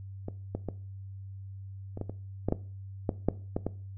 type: clicks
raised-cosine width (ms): 2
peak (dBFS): -22 / -19 / -19 / -25 / -21 / -24 / -14 / -12 / -13 / -10 / -15 / -16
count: 12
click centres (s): 0.284 / 0.55 / 0.687 / 1.974 / 2.013 / 2.096 / 2.486 / 2.524 / 3.092 / 3.286 / 3.565 / 3.666
effects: noise-tail reverb RT60 0.4 s tail -18 dB re dry + added 97 Hz sine -40 dBFS peak until 3.97 s